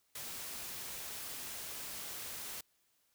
white noise, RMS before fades -44 dBFS, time 0.15-2.61 s, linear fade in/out 5 ms, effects white hiss -75 dBFS RMS until 3.14 s

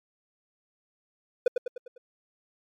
triangle tone with echo, 493.9 Hz, B4, in tune, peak -14 dBFS, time 1.46-1.48 s, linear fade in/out 5 ms, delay 100 ms, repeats 5, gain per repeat -6 dB, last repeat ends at 1.98 s, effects MP3 96 kbps

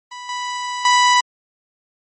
sawtooth tone with level steps, 987 Hz, B5, 1 cent flat, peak -27 / -19 / -7 dBFS, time 0.11-1.21 s, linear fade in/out 10 ms, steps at 0.29 / 0.85 s, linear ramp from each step 2 ms, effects MP3 32 kbps

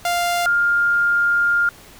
sawtooth / sine tone pair in turn, 698 / 1406.1 Hz, F5 / F6, -1 / +11 cents, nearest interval octave, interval 1212 cents, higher second, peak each -14 dBFS, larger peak neither, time 0.05-0.46 / 0.46-1.69 s, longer second, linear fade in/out 2 ms, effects pink hiss -44 dBFS RMS until 1.99 s

